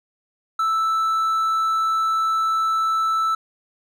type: tone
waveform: triangle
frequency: 1318.5 Hz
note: E6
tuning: in tune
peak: -16 dBFS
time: 0.59-3.35 s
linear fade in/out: 5 ms
effects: none